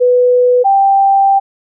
sine tone pair in turn, 495.1 / 785.9 Hz, B4 / G5, +4 / +4 cents, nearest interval minor sixth, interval 800 cents, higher second, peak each -6 dBFS, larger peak neither, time 0-0.64 / 0.64-1.4 s, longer second, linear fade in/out 20 ms, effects none

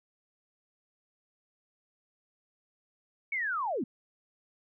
sine linear sweep, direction down, 2266 to 192.8 Hz, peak -29 dBFS, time 3.32-3.84 s, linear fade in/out 5 ms, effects none

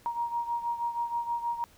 sine beating tone pair, 941 / 947.3 Hz, A#5 / A#5, +16 / +28 cents, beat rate 6.3 Hz, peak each -30 / -35 dBFS, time 0.06-1.64 s, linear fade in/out 0 ms, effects pink hiss -59 dBFS RMS until 1.77 s

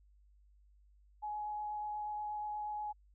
sine tone with vibrato, 841 Hz, G#5, 22 cents sharp, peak -37 dBFS, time 1.22-2.93 s, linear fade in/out 20 ms, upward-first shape sine, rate 8.3 Hz, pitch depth 8 cents each way, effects added 50 Hz sine -62 dBFS peak until 3.14 s

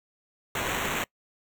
blue noise with sample-and-hold, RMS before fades -30 dBFS, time 0.55-1.04 s, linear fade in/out 2 ms, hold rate 4900 Hz, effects noise-tail reverb RT60 0.1 s tail -24 dB re dry

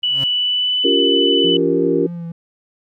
35% pulse tone with exponential growth, 135.2 Hz, C#3, 43 cents flat, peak -22 dBFS, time 0.02-0.24 s, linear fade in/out 5 ms, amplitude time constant 47 ms
sine tone with pitch glide, 2960 to 2994 Hz, F#7 to F#7, 0 to +20 cents, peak -15 dBFS, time 0.03-1.57 s, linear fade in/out 5 ms, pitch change +20 cents, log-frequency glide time 0.26-0.78 s
sine chord, G half-diminished seventh, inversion second, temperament equal with one note detuned, 282 / 349.2 / 392 / 466.2 Hz, Db4 / F4 / G4 / Bb4, +30 / 0 / 0 / 0 cents, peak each -19 dBFS, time 0.84-2.07 s, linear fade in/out 10 ms
triangle tone with vibrato, 170 Hz, F3, 46 cents flat, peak -23 dBFS, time 1.44-2.32 s, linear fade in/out 5 ms, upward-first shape triangle, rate 3.3 Hz, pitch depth 32 cents each way
effects none

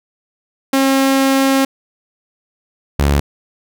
sawtooth tone pair in turn, 269.7 / 71.21 Hz, C#4 / C#2, -47 / +47 cents, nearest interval octave + major seventh, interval 2306 cents, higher first, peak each -7 dBFS, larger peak neither, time 0.73-1.65 / 2.99-3.2 s, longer first, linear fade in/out 5 ms, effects none

